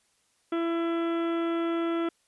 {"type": "harmonic tone", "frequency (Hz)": 334.7, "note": "E4", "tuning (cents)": 26, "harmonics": [1, 2, 3, 4, 5, 6, 7, 8, 9, 10], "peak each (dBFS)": [-26, -36, -44, -36, -49, -46, -50, -52, -54, -48], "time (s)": [0.52, 2.09], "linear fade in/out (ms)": 5, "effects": ["white hiss -69 dBFS RMS until 2.27 s", "resampled to 24000 Hz"]}